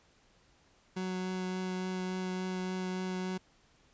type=tone with vibrato; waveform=30% pulse; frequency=185 Hz; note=F#3; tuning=in tune; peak=-31 dBFS; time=0.96-3.38 s; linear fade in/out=10 ms; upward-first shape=triangle; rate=3.5 Hz; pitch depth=10 cents each way; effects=pink hiss -66 dBFS RMS until 3.93 s + resampled to 16000 Hz